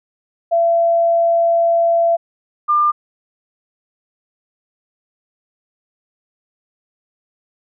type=tone pair in turn; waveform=sine; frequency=675 / 1198.9 Hz; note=E5 / D6; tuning=+41 / +35 cents; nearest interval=minor seventh; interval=994 cents; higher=second; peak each=-11 dBFS; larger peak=neither; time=0.51-2.17 / 2.68-2.92 s; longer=first; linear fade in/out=20 ms; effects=none